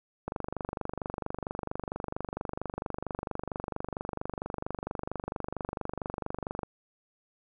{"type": "click train", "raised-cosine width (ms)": 1, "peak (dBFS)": -19, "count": 156, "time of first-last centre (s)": [0.28, 6.632], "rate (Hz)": 24.4, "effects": []}